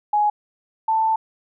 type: tone pair in turn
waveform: sine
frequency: 836 / 885.7 Hz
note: G#5 / A5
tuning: +11 / +11 cents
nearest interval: minor second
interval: 100 cents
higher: second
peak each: -15 / -16 dBFS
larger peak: first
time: 0.13-0.3 / 0.88-1.16 s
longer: second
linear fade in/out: 5 ms
effects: none